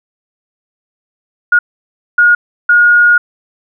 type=tone bursts at uneven times; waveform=sine; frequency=1436 Hz; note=F6; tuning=48 cents sharp; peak=-4 dBFS; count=3; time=1.52-1.59 / 2.18-2.35 / 2.69-3.18 s; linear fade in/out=5 ms; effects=none